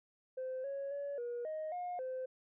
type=tone with pitch steps; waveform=sine; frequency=517 / 554 / 567 / 479.8 / 624 / 715 / 516 Hz; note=C5 / C#5 / C#5 / A#4 / D#5 / F5 / C5; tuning=-21 / -1 / +39 / +50 / +5 / +41 / -24 cents; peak=-36 dBFS; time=0.37-2.26 s; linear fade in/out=10 ms; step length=270 ms; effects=tanh soft clip ceiling -35 dBFS